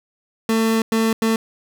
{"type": "tone bursts at uneven times", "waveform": "30% pulse", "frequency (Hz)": 224, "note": "A3", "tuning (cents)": 31, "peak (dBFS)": -13, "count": 3, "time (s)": [[0.49, 0.82], [0.92, 1.13], [1.22, 1.36]], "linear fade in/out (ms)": 2, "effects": []}